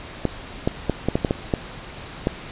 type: clicks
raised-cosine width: 2 ms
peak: -5 dBFS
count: 9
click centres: 0.253 / 0.675 / 0.897 / 1.086 / 1.155 / 1.248 / 1.309 / 1.538 / 2.271 s
effects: pink hiss -37 dBFS RMS until 2.51 s + resampled to 8000 Hz